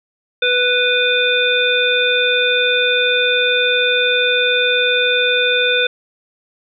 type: harmonic tone with a mistuned harmonic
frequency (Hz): 493.9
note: B4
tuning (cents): 0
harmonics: 1 / 3 / 5 / 7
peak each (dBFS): -18 / -18 / -18 / -18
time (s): 0.42-5.87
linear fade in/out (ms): 5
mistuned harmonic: 7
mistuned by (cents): +52
effects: none